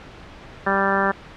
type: harmonic tone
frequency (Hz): 196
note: G3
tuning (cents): 0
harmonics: 1 / 2 / 3 / 4 / 5 / 6 / 7 / 8 / 9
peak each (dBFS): -26 / -26 / -26 / -26 / -26 / -26 / -26 / -26 / -26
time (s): 0.66-1.12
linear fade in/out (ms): 10
effects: pink hiss -41 dBFS RMS until 1.36 s + low-pass 3000 Hz 12 dB/octave